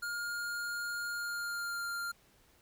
square tone with pitch glide, 1416 to 1394.9 Hz, F6 to F6, +23 to -2 cents, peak -36 dBFS, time 0.02-2.12 s, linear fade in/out 10 ms, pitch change -25 cents, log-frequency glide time 1.11-1.86 s, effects pink hiss -66 dBFS RMS until 2.61 s

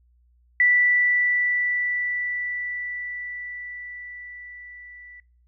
sine tone with level ramp, 1968 Hz, B6, 7 cents flat, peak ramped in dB -14 to -42 dBFS, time 0.6-5.2 s, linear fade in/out 2 ms, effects noise-tail reverb RT60 0.4 s tail -24 dB re dry + added 60 Hz sine -57 dBFS peak until 5.47 s

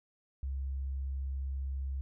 sine tone, 67.4 Hz, C#2, 48 cents flat, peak -33 dBFS, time 0.43-2.01 s, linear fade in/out 0 ms, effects none

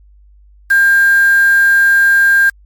sine tone with quantisation, 1600 Hz, G6, 35 cents sharp, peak -6 dBFS, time 0.7-2.5 s, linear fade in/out 10 ms, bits 4, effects added 50 Hz sine -41 dBFS peak until 2.65 s + MP3 96 kbps

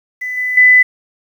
sine tone with level steps, 2001 Hz, B6, 22 cents sharp, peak -19 / -15 / -4 dBFS, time 0.21-0.83 s, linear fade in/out 10 ms, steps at 0.37 / 0.57 s, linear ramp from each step 5 ms, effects 7-bit

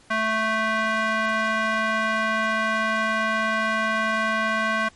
square tone with band-pass filter, 220 Hz, A3, in tune, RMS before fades -23 dBFS, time 0.1-4.89 s, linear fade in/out 10 ms, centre 1500 Hz, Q 1.8, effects pink hiss -54 dBFS RMS until 4.95 s + MP3 48 kbps

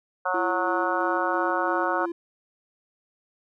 harmonic tone, 183.3 Hz, F#3, 16 cents flat, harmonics 3 / 4 / 5 / 6 / 7 / 8, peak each -30 / -30 / -30 / -30 / -30 / -30 dBFS, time 0.25-2.06 s, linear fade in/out 10 ms
triangle tone with tremolo, 340.8 Hz, F4, 42 cents flat, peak -26 dBFS, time 0.34-2.12 s, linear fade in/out 5 ms, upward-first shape square, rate 3 Hz, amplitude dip 25%
effects none

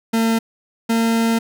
40% pulse tone pair in turn, 226.4 / 228 Hz, A3 / A#3, +50 / -38 cents, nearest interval unison, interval 12 cents, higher second, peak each -14 dBFS, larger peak neither, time 0.13-0.39 / 0.89-1.39 s, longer second, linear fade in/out 10 ms, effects none

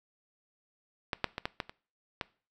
clicks, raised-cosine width 0.3 ms, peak -14 / -10 / -18 / -15 / -16 / -27 / -16 dBFS, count 7, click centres 1.132 / 1.243 / 1.381 / 1.455 / 1.602 / 1.695 / 2.212 s, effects noise-tail reverb RT60 0.4 s tail -21 dB re dry

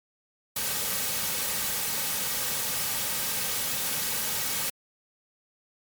white noise with comb filter, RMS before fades -29 dBFS, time 0.56-4.7 s, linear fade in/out 5 ms, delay 2.9 ms, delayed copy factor -0.55, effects MP3 96 kbps

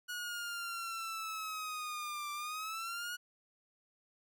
sawtooth linear two-way sweep, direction down then up, 1459 to 1174.7 to 1459 Hz, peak -35 dBFS, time 0.08-3.17 s, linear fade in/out 20 ms, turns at 2.32 s, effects none

